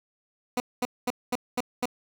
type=tone bursts; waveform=15% pulse; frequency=246.9 Hz; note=B3; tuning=in tune; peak=-18 dBFS; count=6; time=0.57-1.856 s; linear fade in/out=2 ms; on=31 ms; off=220 ms; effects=none